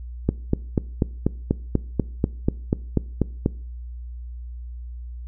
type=click train; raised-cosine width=3 ms; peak=-5 dBFS; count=14; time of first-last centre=0.29-3.461 s; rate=4.1 Hz; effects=noise-tail reverb RT60 0.5 s tail -22 dB re dry + added 60 Hz sine -32 dBFS peak until 5.27 s